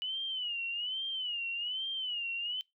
sine tone with vibrato, 2948 Hz, F#7, 7 cents flat, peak -33 dBFS, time 0.02-2.61 s, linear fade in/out 0 ms, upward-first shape sine, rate 1.2 Hz, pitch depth 130 cents each way, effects noise-tail reverb RT60 0.2 s tail -23 dB re dry

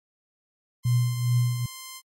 5% pulse tone, 1045 Hz, C6, 2 cents flat, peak -26 dBFS, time 0.83-2.02 s, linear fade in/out 50 ms
sine tone with tremolo, 122 Hz, B2, 21 cents flat, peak -17 dBFS, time 0.85-1.66 s, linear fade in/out 5 ms, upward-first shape triangle, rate 2.4 Hz, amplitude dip 70%
effects MP3 64 kbps

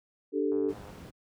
sine chord, D suspended fourth, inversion none, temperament just, 293.7 / 391.6 / 440.5 Hz, D4 / G4 / A4, 0 / -2 / +2 cents, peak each -30 dBFS, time 0.32-0.74 s, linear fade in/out 50 ms
click train, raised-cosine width 1 ms, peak -35 dBFS, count 40, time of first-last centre 0.52-0.902 s, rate 102 Hz
brown noise, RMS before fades -40 dBFS, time 0.68-1.11 s, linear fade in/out 20 ms
effects high-pass 100 Hz 12 dB/octave

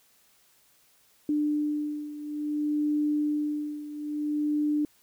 sine beating tone pair, 297.7 / 298.28 Hz, D4 / D4, +24 / +27 cents, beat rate 0.58 Hz, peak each -27 / -31 dBFS, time 1.29-4.85 s, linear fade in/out 2 ms, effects white hiss -63 dBFS RMS until 5.02 s

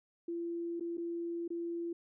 sine tone with dropouts, 340 Hz, F4, 46 cents flat, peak -35 dBFS, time 0.28-1.93 s, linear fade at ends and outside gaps 5 ms, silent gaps 0.798-0.807 / 0.972-0.979 / 1.479-1.503 s, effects none

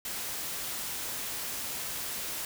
white noise, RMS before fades -36 dBFS, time 0.05-2.45 s, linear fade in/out 2 ms, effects none

